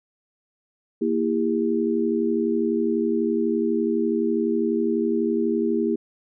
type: chord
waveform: sine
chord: E diminished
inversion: second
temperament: equal with one note detuned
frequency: 233.1 / 329.6 / 401.6 Hz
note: Bb3 / E4 / G4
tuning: 0 / 0 / +42 cents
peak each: -24 / -24 / -24 dBFS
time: 1.01-5.96 s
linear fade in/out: 10 ms
effects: none